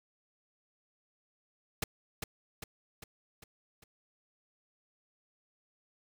pink noise with echo, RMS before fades -32 dBFS, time 1.82-1.84 s, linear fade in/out 5 ms, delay 400 ms, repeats 5, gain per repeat -5 dB, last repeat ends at 3.84 s, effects none

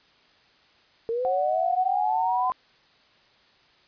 sine linear sweep, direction up, 450 to 1032 Hz, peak -24 dBFS, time 1.09-2.52 s, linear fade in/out 0 ms
sine tone with pitch glide, 740 to 745.6 Hz, F#5 to F#5, 0 to +13 cents, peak -24 dBFS, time 1.25-2.5 s, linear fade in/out 0 ms, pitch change +13 cents, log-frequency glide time 2.04-2.24 s
effects white hiss -59 dBFS RMS until 3.87 s + resampled to 11025 Hz

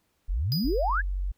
sine exponential sweep, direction up, 37 to 1798 Hz, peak -24 dBFS, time 0.28-1.02 s, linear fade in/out 20 ms
square tone with exponential decay, 4940 Hz, D#8, 13 cents flat, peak -27 dBFS, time 0.52-0.97 s, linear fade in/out 0 ms, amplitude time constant 96 ms
sine tone, 46.69 Hz, F#1, 16 cents sharp, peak -26 dBFS, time 0.64-1.32 s, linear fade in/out 10 ms
effects pink hiss -72 dBFS RMS until 1.37 s

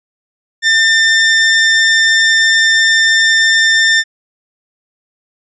sawtooth tone, 1797 Hz, A6, 36 cents sharp, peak -4 dBFS, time 0.62-4.04 s, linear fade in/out 50 ms, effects resampled to 16000 Hz

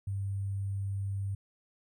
sine tone with sample-and-hold, 98.4 Hz, G2, 7 cents sharp, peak -31 dBFS, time 0.07-1.35 s, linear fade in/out 5 ms, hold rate 8820 Hz, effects none

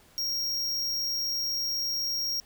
square tone, 5588 Hz, F8, in tune, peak -28 dBFS, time 0.18-2.4 s, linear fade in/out 0 ms, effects pink hiss -58 dBFS RMS until 2.45 s

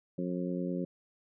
harmonic tone, 89.5 Hz, F2, 43 cents sharp, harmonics 2 / 3 / 4 / 5 / 6, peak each -34 / -37 / -39 / -44 / -41 dBFS, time 0.18-0.85 s, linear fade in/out 5 ms, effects none

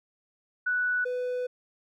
sine / triangle tone pair in turn, 1480 / 498 Hz, F#6 / B4, 0 / +14 cents, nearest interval octave + perfect fifth, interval 1886 cents, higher first, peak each -24 / -26 dBFS, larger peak first, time 0.66-1.05 / 1.05-1.47 s, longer second, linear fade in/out 10 ms, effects none

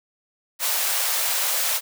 white high-pass noise, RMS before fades -23 dBFS, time 0.59-1.81 s, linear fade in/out 50 ms, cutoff 500 Hz, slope 48 dB/octave, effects none

